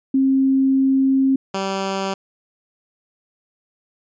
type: tone pair in turn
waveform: sine / 10% pulse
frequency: 267.6 / 193.7 Hz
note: C4 / G3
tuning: +39 / -20 cents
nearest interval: tritone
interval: 559 cents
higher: first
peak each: -13 dBFS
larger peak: neither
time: 0.14-1.36 / 1.54-2.14 s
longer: first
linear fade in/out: 5 ms
effects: resampled to 16000 Hz